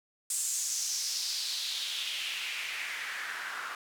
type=noise with band-pass filter sweep; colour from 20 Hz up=white; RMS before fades=-35 dBFS; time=0.3-3.75 s; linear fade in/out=2 ms; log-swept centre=8100 to 1300 Hz; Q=3.1; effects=none